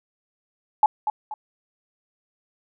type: tone with echo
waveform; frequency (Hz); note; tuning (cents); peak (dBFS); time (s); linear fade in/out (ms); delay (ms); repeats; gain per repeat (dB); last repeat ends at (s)
sine; 853; G#5; +46; -11; 0.83-0.86; 2; 240; 2; -9; 1.34
effects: none